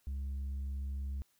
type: tone with tanh clipping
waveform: sine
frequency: 68.3 Hz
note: C#2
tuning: 25 cents flat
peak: -36 dBFS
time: 0.07-1.22 s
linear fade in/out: 0 ms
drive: 3 dB
effects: white hiss -73 dBFS RMS until 1.39 s